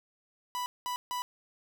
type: tone bursts at uneven times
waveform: 45% pulse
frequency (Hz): 988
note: B5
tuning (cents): 0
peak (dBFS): -32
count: 3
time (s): 0.55-0.66 / 0.86-0.96 / 1.11-1.22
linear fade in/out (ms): 0
effects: none